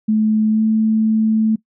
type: tone with pitch glide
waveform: sine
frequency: 216.4 to 219.3 Hz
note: A3 to A3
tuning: -29 to -6 cents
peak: -12 dBFS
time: 0.08-1.56 s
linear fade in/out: 10 ms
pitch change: +23 cents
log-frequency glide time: 0.5-0.62 s
effects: noise-tail reverb RT60 0.1 s tail -20 dB re dry